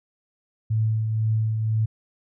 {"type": "tone with tremolo", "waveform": "sine", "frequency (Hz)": 110, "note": "A2", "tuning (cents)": 0, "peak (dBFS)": -18, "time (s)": [0.7, 1.86], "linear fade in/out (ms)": 10, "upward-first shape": "triangle", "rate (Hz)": 2, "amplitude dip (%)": 40, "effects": []}